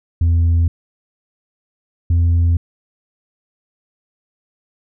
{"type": "tone pair in turn", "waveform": "sine", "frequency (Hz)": [83.9, 84.83], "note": ["E2", "F2"], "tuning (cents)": [31, -50], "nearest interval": "unison", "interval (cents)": 19, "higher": "second", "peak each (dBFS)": -8, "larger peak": "neither", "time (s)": [[0.21, 0.68], [2.1, 2.57]], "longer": "neither", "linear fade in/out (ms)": 5, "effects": ["tanh soft clip ceiling -10 dBFS"]}